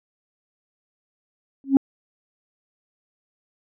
sine tone with exponential growth, 272 Hz, C#4, 33 cents flat, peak -5 dBFS, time 1.64-1.77 s, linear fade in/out 1 ms, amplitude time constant 27 ms, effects tanh soft clip ceiling -7 dBFS

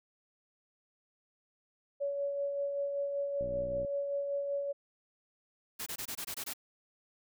sine tone with tremolo, 564 Hz, C#5, 30 cents sharp, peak -30 dBFS, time 2-4.73 s, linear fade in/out 20 ms, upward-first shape sine, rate 5.2 Hz, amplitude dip 35%
click train, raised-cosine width 3 ms, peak -32 dBFS, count 28, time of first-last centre 3.41-3.848 s, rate 61.6 Hz
white noise bursts, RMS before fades -39 dBFS, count 8, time 5.79-6.536 s, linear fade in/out 10 ms, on 74 ms, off 22 ms
effects none

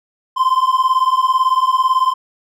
triangle beating tone pair, 1029 / 1047 Hz, C6 / C6, -29 / +1 cents, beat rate 18 Hz, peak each -13 dBFS, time 0.36-2.14 s, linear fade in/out 20 ms, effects none

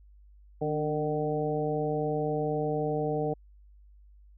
harmonic tone with a mistuned harmonic, 151.9 Hz, D#3, 41 cents flat, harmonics 1 / 2 / 3 / 4 / 5, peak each -33 / -35 / -30 / -35 / -35 dBFS, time 0.61-3.34 s, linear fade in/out 10 ms, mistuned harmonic 2, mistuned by -49 cents, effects added 50 Hz sine -52 dBFS peak until 4.37 s

